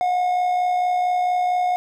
triangle tone with amplitude modulation, 723 Hz, F#5, 40 cents flat, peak -14 dBFS, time 0.01-1.76 s, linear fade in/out 0 ms, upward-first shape sine, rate 64.4 Hz, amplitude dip 35%, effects none

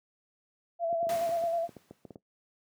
sine tone with vibrato, 674 Hz, E5, 38 cents sharp, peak -27 dBFS, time 0.79-1.68 s, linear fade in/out 50 ms, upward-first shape square, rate 9.5 Hz, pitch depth 28 cents each way
clicks, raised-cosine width 2 ms, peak -30 dBFS, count 11, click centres 0.928 / 1.029 / 1.069 / 1.292 / 1.438 / 1.692 / 1.767 / 1.91 / 2.052 / 2.107 / 2.158 s
pink noise with exponential decay, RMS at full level -38 dBFS, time 1.09-2.15 s, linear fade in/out 2 ms, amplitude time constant 230 ms
effects noise-tail reverb RT60 0.1 s tail -17 dB re dry + high-pass 150 Hz 12 dB/octave

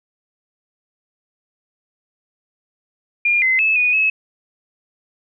sine tone with pitch steps, 2412 / 2054 / 2605 / 2470 / 2581 Hz, D7 / C7 / E7 / D#7 / E7, +46 / -33 / -21 / -13 / -37 cents, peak -13 dBFS, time 3.25-4.1 s, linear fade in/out 5 ms, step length 170 ms, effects none

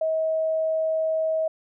sine tone, 638 Hz, D#5, 43 cents sharp, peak -21 dBFS, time 0.01-1.48 s, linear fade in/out 5 ms, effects none

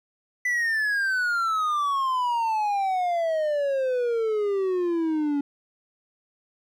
triangle exponential sweep, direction down, 2000 to 281.3 Hz, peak -20 dBFS, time 0.45-5.41 s, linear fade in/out 5 ms, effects none

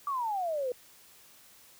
sine exponential sweep, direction down, 1174.7 to 482.9 Hz, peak -29 dBFS, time 0.07-0.72 s, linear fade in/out 2 ms, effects white hiss -57 dBFS RMS until 1.79 s

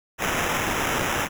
violet noise with sample-and-hold, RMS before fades -25 dBFS, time 0.18-1.29 s, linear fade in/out 50 ms, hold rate 4410 Hz, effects none

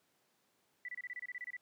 sine tone bursts, 1975 Hz, B6, in tune, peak -40 dBFS, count 12, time 0.85-1.567 s, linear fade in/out 2 ms, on 35 ms, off 27 ms, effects pink hiss -75 dBFS RMS until 1.61 s + high-pass 200 Hz 12 dB/octave

